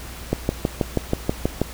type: click train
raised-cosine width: 2 ms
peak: -5 dBFS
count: 9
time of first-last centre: 0.33-1.616 s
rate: 6.22 Hz
effects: added 60 Hz sine -36 dBFS peak until 1.73 s + pink hiss -38 dBFS RMS until 1.73 s